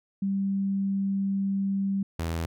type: tone pair in turn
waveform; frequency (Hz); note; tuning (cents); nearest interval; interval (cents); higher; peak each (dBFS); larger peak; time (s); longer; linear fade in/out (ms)
sine / sawtooth; 196 / 82.72; G3 / E2; 0 / +7; octave + minor third; 1493; first; -24; neither; 0.22-2.03 / 2.19-2.46; first; 5
effects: none